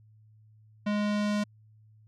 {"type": "tone with low-pass filter sweep", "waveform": "square", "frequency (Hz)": 207.7, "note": "G#3", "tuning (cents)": 0, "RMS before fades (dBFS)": -28, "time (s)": [0.86, 1.44], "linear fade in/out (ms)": 10, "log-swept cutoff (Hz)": [3300, 7000], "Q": 0.84, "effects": ["added 108 Hz sine -55 dBFS peak until 2.07 s"]}